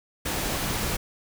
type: noise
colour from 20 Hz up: pink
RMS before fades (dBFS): -28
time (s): 0.25-0.97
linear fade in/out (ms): 10
effects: none